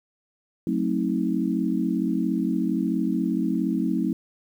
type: chord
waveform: sine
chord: F# diminished seventh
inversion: none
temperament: just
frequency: 185 / 222 / 266.4 / 319.7 Hz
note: F#3 / A3 / C4 / Eb4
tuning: 0 / +16 / +31 / +47 cents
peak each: -27 dBFS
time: 0.67-4.13 s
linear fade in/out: 2 ms
effects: 9-bit